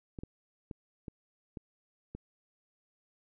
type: clicks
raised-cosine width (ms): 3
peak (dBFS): -28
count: 6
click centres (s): 0.188 / 0.235 / 0.712 / 1.082 / 1.572 / 2.15
effects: none